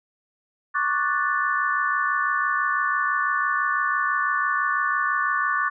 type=chord; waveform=sine; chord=D major seventh; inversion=third; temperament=equal; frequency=1108.7 / 1174.7 / 1480 / 1760 Hz; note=C#6 / D6 / F#6 / A6; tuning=0 / 0 / 0 / 0 cents; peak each=-26 dBFS; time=0.74-5.7 s; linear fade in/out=20 ms; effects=none